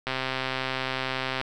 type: click train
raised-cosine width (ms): 0.3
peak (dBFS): -12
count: 177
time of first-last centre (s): 0.07-1.414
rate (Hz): 131
effects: none